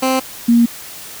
15% pulse / sine tone pair in turn, 261.6 / 235 Hz, C4 / A#3, 0 / +14 cents, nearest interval major second, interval 186 cents, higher first, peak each -7 dBFS, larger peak neither, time 0.02-0.2 / 0.48-0.66 s, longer neither, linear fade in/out 10 ms, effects white hiss -33 dBFS RMS until 1.2 s

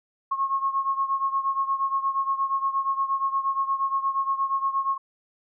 sine beating tone pair, 1085 / 1093.5 Hz, C#6 / C#6, -37 / -24 cents, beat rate 8.5 Hz, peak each -24 / -28 dBFS, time 0.31-4.98 s, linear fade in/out 10 ms, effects none

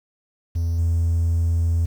triangle tone with level steps, 83.8 Hz, E2, 29 cents sharp, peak -17 / -14 dBFS, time 0.55-1.86 s, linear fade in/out 10 ms, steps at 0.78 s, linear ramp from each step 10 ms, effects tanh soft clip ceiling -12 dBFS + 8-bit

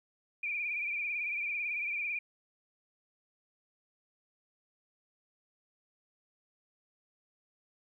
sine tone with vibrato, 2383 Hz, D7, 25 cents sharp, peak -32 dBFS, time 0.43-2.19 s, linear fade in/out 5 ms, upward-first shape triangle, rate 18 Hz, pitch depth 75 cents each way, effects 12-bit

